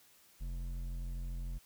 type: tone with hard clipping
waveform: sine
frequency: 43.65 Hz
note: F1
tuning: in tune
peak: -39 dBFS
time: 0.4-1.59 s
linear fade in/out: 20 ms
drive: 9 dB
effects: white hiss -64 dBFS RMS until 1.65 s